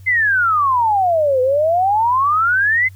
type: exponential two-way sweep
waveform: sine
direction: down then up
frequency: 2097 to 499.3 to 2097 Hz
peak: -12 dBFS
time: 0.06-2.89 s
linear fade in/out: 20 ms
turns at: 1.41 s
effects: added 95 Hz sine -36 dBFS peak until 2.95 s + white hiss -55 dBFS RMS until 2.95 s